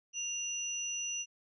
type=tone pair together; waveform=sine; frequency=2794 / 5920 Hz; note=F7 / F#8; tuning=0 / 0 cents; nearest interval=octave + minor second; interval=1300 cents; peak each=-39 / -36 dBFS; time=0.13-1.26 s; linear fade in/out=50 ms; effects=none